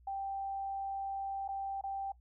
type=tone with dropouts; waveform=sine; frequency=784 Hz; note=G5; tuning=in tune; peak=-35 dBFS; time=0.07-2.12 s; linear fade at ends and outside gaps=5 ms; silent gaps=1.479-1.487 / 1.812-1.837 s; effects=noise-tail reverb RT60 0.1 s tail -18 dB re dry + added 60 Hz sine -59 dBFS peak until 2.2 s